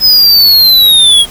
square linear sweep, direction down, 5120 to 3254 Hz, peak -3 dBFS, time 0-1.26 s, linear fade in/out 50 ms, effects pink hiss -29 dBFS RMS until 1.3 s

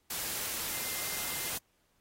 sine tone in noise, 2093 Hz, C7, in tune, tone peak -46 dBFS, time 0.72-1.5 s, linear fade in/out 5 ms, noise white, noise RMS -36 dBFS, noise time 0.1-1.58 s, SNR -13 dB, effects pink hiss -73 dBFS RMS until 2 s + AAC 48 kbps

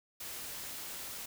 white noise, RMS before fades -43 dBFS, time 0.2-1.26 s, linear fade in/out 5 ms, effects none

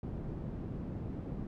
white low-pass noise, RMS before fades -40 dBFS, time 0.03-1.47 s, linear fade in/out 2 ms, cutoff 210 Hz, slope 12 dB/octave, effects none

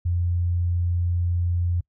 sine tone, 87.31 Hz, F2, in tune, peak -20 dBFS, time 0.05-1.81 s, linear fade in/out 10 ms, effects noise-tail reverb RT60 0.1 s tail -25 dB re dry

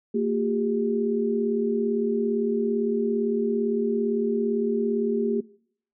sine tone cluster, 228.1 / 364.7 / 402.4 Hz, A#3 / F#4 / G4, -37 / -25 / +45 cents, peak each -24 / -31 / -25 dBFS, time 0.14-5.41 s, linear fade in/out 10 ms, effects noise-tail reverb RT60 0.6 s tail -21 dB re dry

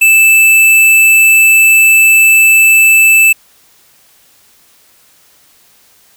square tone, 2637 Hz, E7, in tune, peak -4 dBFS, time 0.01-3.33 s, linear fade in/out 10 ms, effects white hiss -47 dBFS RMS until 6.16 s

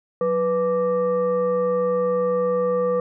sine tone with frequency modulation, 493.9 Hz, B4, in tune, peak -18 dBFS, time 0.21-3 s, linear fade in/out 2 ms, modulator 678 Hz, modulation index 0.57, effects none

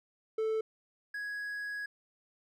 triangle tone pair in turn, 440 / 1665.4 Hz, A4 / G#6, 0 / +4 cents, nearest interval octave + major seventh, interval 2304 cents, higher second, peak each -27 / -34 dBFS, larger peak first, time 0.38-0.61 / 1.14-1.86 s, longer second, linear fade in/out 5 ms, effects none

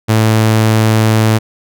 sawtooth tone, 110 Hz, A2, in tune, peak -4 dBFS, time 0.08-1.39 s, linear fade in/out 20 ms, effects none

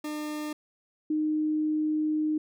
40% pulse / sine tone pair in turn, 301.7 / 307.5 Hz, D4 / D#4, +47 / -20 cents, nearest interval unison, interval 33 cents, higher second, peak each -31 / -24 dBFS, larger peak second, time 0.04-0.53 / 1.1-2.38 s, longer second, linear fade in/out 5 ms, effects none

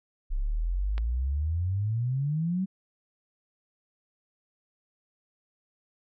sine exponential sweep, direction up, 32.04 to 194.6 Hz, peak -25 dBFS, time 0.3-2.66 s, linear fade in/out 20 ms
click, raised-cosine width 0.3 ms, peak -22 dBFS, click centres 0.98 s
effects none

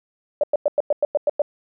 sine tone bursts, 587.3 Hz, D5, in tune, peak -14 dBFS, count 9, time 0.41-1.419 s, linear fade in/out 2 ms, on 25 ms, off 98 ms, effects none

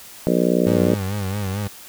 harmonic tone, 60.1 Hz, B1, 46 cents flat, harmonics 3 / 4 / 5 / 6 / 7 / 8 / 9 / 10, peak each -21 / -22 / -23 / -24 / -24 / -25 / -26 / -26 dBFS, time 0.27-0.94 s, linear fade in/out 0 ms
30% pulse tone with vibrato, 99 Hz, G2, 18 cents sharp, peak -20 dBFS, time 0.66-1.68 s, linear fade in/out 10 ms, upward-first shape sine, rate 4.5 Hz, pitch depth 91 cents each way
effects white hiss -41 dBFS RMS until 1.88 s

